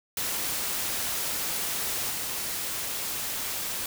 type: noise with level steps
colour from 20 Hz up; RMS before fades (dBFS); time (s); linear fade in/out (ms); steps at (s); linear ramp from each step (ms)
white; -30 / -32; 0.17-3.86; 2; 2.1; 5
effects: none